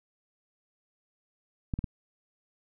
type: clicks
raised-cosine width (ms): 5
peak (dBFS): -17 / -19 / -19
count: 3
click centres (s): 1.738 / 1.79 / 1.842
effects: none